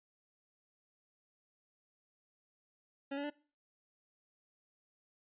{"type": "tone with pitch steps", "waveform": "25% pulse", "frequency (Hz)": [277.2, 285.2, 293.3], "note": ["C#4", "C#4", "D4"], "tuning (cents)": [0, 49, -2], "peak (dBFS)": -33, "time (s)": [3.11, 3.302], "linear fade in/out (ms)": 10, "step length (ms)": 64, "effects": ["noise-tail reverb RT60 0.4 s tail -22 dB re dry", "resampled to 8000 Hz"]}